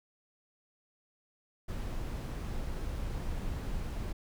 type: noise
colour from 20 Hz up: brown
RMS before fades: -36 dBFS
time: 1.68-4.13 s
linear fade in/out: 10 ms
effects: none